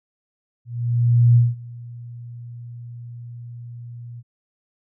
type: tone with ADSR envelope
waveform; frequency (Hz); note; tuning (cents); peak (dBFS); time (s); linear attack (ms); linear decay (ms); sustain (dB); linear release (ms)
sine; 119.3; A#2; +41; -9; 0.65-4.23; 710; 190; -24; 41
effects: none